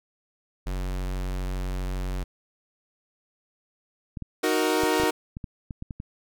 square tone, 46.25 Hz, F#1, in tune, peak -28 dBFS, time 0.66-2.24 s, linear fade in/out 10 ms
clicks, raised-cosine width 5 ms, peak -22 dBFS, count 11, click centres 4.172 / 4.223 / 4.835 / 4.999 / 5.035 / 5.369 / 5.442 / 5.708 / 5.824 / 5.908 / 6.001 s
sawtooth chord, D# minor, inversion none, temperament equal, 311.1 / 370 / 466.2 Hz, D#4 / F#4 / A#4, 0 / 0 / 0 cents, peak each -22 dBFS, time 4.43-5.11 s, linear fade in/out 10 ms
effects none

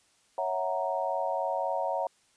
sine chord, F# dominant seventh, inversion second, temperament equal with one note detuned, 554.4 / 656.2 / 740 / 932.3 Hz, C#5 / E5 / F#5 / A#5, 0 / -8 / 0 / 0 cents, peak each -33 dBFS, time 0.38-2.07 s, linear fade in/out 2 ms, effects white hiss -66 dBFS RMS until 2.36 s + resampled to 22050 Hz

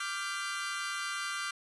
sawtooth chord, G dominant seventh, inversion second, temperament equal with one note detuned, 1174.7 / 1396.9 / 1568 / 2012 Hz, D6 / F6 / G6 / B6, 0 / 0 / 0 / +32 cents, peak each -35 / -35 / -36 / -40 dBFS, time 0-1.51 s, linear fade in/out 5 ms, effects resampled to 24000 Hz

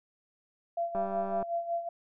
sine tone with tremolo, 682 Hz, F5, 41 cents flat, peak -27 dBFS, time 0.77-1.89 s, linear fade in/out 5 ms, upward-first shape sine, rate 5.4 Hz, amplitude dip 70%
click train, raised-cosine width 1 ms, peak -25 dBFS, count 94, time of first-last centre 0.95-1.427 s, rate 195 Hz
effects none

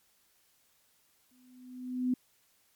sine tone with exponential growth, 252 Hz, B3, 35 cents sharp, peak -24 dBFS, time 1.31-2.14 s, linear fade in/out 5 ms, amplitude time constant 180 ms, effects white hiss -69 dBFS RMS until 2.75 s + MP3 96 kbps

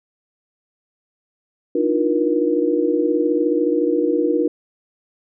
sine tone cluster, 300.2 / 319.4 / 353.8 / 476.5 Hz, D4 / D#4 / F4 / A#4, +38 / +45 / +23 / +38 cents, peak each -21 / -22 / -21 / -20 dBFS, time 1.75-4.48 s, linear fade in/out 5 ms, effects none

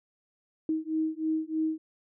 sine beating tone pair, 314.6 / 317.8 Hz, D#4 / D#4, +19 / +37 cents, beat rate 3.2 Hz, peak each -30 dBFS, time 0.69-1.78 s, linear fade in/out 2 ms, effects none

